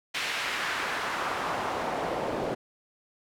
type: noise with band-pass filter sweep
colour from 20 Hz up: pink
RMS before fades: -31 dBFS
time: 0.14-2.55 s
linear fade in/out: 10 ms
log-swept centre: 2500 to 460 Hz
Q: 1.2
effects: none